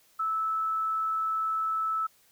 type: tone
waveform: sine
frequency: 1309 Hz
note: E6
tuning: 13 cents flat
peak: -26 dBFS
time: 0.19-2.07 s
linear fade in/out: 10 ms
effects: white hiss -63 dBFS RMS until 2.31 s